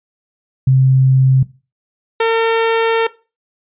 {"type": "tone pair in turn", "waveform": ["sine", "sawtooth"], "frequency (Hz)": [131.8, 453.9], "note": ["C3", "A#4"], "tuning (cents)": [13, -46], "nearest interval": "octave + major sixth", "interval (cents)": 2141, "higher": "second", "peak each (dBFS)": -7, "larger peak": "neither", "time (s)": [[0.67, 1.43], [2.2, 3.07]], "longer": "second", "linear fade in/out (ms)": 5, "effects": ["noise-tail reverb RT60 0.3 s tail -18 dB re dry", "resampled to 8000 Hz"]}